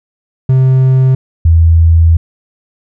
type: tone pair in turn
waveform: triangle / sine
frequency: 130.81 / 82.41 Hz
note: C3 / E2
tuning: 0 / 0 cents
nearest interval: minor sixth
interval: 800 cents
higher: first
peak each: -3 dBFS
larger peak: neither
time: 0.49-1.15 / 1.45-2.17 s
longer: second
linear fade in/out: 5 ms
effects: none